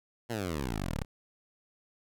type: exponential sweep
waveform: 10% pulse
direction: down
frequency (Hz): 123.47 to 31.36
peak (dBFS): -24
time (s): 0.29-1.05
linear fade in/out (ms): 20
effects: none